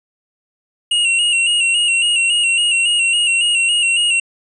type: tone with vibrato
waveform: square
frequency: 2800 Hz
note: F7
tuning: 4 cents sharp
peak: -13 dBFS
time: 0.91-4.2 s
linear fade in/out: 5 ms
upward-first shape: square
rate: 3.6 Hz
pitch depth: 43 cents each way
effects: resampled to 22050 Hz